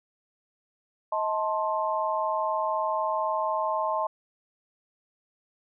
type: chord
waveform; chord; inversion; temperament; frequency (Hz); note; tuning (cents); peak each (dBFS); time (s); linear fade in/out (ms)
sine; A diminished; second; just; 633.6 / 880 / 1056; Eb5 / A5 / C6; +31 / 0 / +16; -29; 1.12-4.07; 5
effects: none